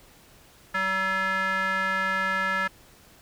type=tone with band-pass filter; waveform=square; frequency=190 Hz; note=F#3; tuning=46 cents sharp; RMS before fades=-26 dBFS; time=0.74-2.68 s; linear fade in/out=10 ms; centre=1600 Hz; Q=4.2; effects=pink hiss -54 dBFS RMS until 3.21 s

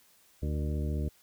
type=harmonic tone with a mistuned harmonic; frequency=74.6 Hz; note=D2; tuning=28 cents sharp; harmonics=1 / 2 / 3 / 4 / 5 / 6 / 8; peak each=-30 / -36 / -40 / -42 / -44 / -46 / -48 dBFS; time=0.42-1.09 s; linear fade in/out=10 ms; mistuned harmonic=6; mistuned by=+77 cents; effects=white hiss -63 dBFS RMS until 1.22 s

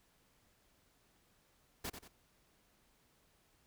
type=noise with echo; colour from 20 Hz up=pink; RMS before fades=-41 dBFS; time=1.84-1.9 s; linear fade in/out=10 ms; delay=91 ms; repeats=2; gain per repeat=-8 dB; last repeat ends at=2.082 s; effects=pink hiss -72 dBFS RMS until 3.66 s

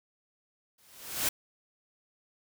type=noise with exponential growth; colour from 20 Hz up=white; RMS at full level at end=-26 dBFS; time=0.78-1.29 s; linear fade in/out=5 ms; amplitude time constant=110 ms; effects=none

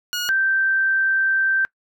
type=tone pair in turn; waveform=15% pulse / sine; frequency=1445 / 1562.5 Hz; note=F#6 / G6; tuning=-41 / -6 cents; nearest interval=minor second; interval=135 cents; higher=second; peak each=-16 dBFS; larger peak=neither; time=0.13-0.29 / 0.29-1.65 s; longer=second; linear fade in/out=0 ms; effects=noise-tail reverb RT60 0.1 s tail -23 dB re dry

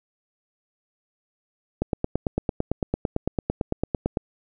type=click train; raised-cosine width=2 ms; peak=-9 dBFS; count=22; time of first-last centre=1.82-4.172 s; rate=8.93 Hz; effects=none

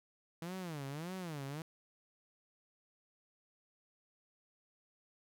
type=tone with vibrato; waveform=sawtooth; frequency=160.4 Hz; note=E3; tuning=47 cents flat; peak=-37 dBFS; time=0.42-1.62 s; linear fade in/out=2 ms; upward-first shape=sine; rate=1.7 Hz; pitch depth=280 cents each way; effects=none

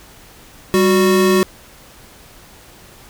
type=tone pair together; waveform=square; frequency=196 / 368.3 Hz; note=G3 / F#4; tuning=0 / -8 cents; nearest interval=major seventh; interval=1092 cents; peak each=-16 / -13 dBFS; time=0.74-1.43 s; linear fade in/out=0 ms; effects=pink hiss -43 dBFS RMS until 3.09 s

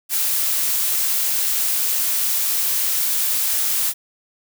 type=noise; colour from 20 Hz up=blue; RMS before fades=-20 dBFS; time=0.09-3.94 s; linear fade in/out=50 ms; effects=none

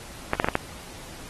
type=clicks; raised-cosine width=0.5 ms; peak=-7 dBFS; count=5; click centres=0.334 / 0.399 / 0.445 / 0.486 / 0.554 s; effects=pink hiss -43 dBFS RMS until 1.29 s + AAC 32 kbps

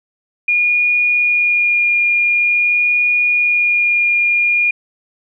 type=tone with vibrato; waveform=sine; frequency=2429 Hz; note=D#7; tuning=42 cents flat; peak=-11 dBFS; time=0.48-4.71 s; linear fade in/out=5 ms; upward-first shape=sine; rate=0.47 Hz; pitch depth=9 cents each way; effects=none

